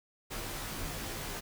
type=noise with comb filter; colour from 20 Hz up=pink; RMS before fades=-39 dBFS; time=0.3-1.41 s; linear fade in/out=20 ms; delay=16 ms; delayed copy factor=-1; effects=none